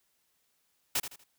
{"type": "noise with echo", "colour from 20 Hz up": "white", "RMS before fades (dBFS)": -29, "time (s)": [0.95, 1], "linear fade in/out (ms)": 5, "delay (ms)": 80, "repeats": 3, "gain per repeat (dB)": -10, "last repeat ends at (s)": 1.24, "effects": ["white hiss -74 dBFS RMS until 1.38 s"]}